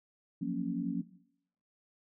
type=chord; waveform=sine; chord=Gb major seventh; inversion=third; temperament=equal; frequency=174.61 / 185 / 233.1 / 277.2 Hz; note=F3 / Gb3 / Bb3 / Db4; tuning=0 / 0 / 0 / 0 cents; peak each=-38 / -38 / -37 / -36 dBFS; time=0.41-1.02 s; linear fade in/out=10 ms; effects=noise-tail reverb RT60 0.7 s tail -17 dB re dry